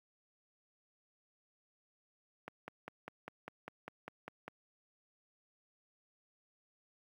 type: click train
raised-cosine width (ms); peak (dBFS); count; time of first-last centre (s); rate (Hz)
0.5; -28; 11; 2.48-4.48; 5
effects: high-pass 150 Hz 12 dB/octave + 11-bit